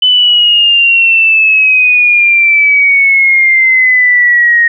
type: exponential sweep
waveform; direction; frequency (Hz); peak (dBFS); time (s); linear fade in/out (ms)
sine; down; 3017 to 1864.7; -4; 0.02-4.68; 5
effects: none